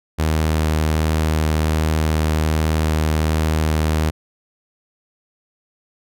sawtooth tone with vibrato, 78.2 Hz, D#2, 9 cents sharp, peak -12 dBFS, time 0.18-4.11 s, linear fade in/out 20 ms, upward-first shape sine, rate 1.3 Hz, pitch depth 8 cents each way, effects none

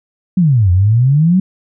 sine exponential two-way sweep, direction down then up, 193.6 to 86.7 to 193.6 Hz, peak -7 dBFS, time 0.37-1.4 s, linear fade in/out 5 ms, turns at 0.71 s, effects none

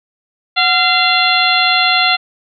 harmonic tone with a mistuned harmonic, 689 Hz, F5, 24 cents flat, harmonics 1 / 2 / 3 / 4 / 5 / 6, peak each -17 / -17 / -17 / -17 / -17 / -17 dBFS, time 0.56-2.17 s, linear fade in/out 20 ms, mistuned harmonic 1, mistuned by +120 cents, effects none

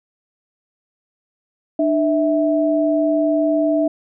sine tone pair together, 300.4 / 652.2 Hz, D4 / E5, +39 / -19 cents, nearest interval octave + minor second, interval 1342 cents, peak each -17 / -17 dBFS, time 1.79-3.88 s, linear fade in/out 5 ms, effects none

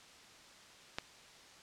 click, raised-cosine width 0.2 ms, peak -18 dBFS, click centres 0.985 s, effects white hiss -57 dBFS RMS until 1.62 s + low-pass 6000 Hz 12 dB/octave

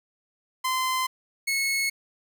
sawtooth tone pair in turn, 1033 / 2189 Hz, C6 / C#7, -22 / -22 cents, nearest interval octave + minor second, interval 1300 cents, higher second, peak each -20 dBFS, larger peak neither, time 0.64-1.07 / 1.47-1.9 s, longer neither, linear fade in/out 10 ms, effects none

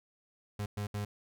35% pulse tone bursts at uneven times, 103.1 Hz, G#2, 12 cents flat, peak -32 dBFS, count 3, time 0.59-0.66 / 0.77-0.87 / 0.94-1.05 s, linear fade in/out 5 ms, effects none

